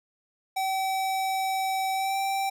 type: tone with pitch glide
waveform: square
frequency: 766 to 779.8 Hz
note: G5 to G5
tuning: -40 to -9 cents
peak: -26 dBFS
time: 0.56-2.5 s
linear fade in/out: 10 ms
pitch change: +31 cents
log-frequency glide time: 1.93-2.17 s
effects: none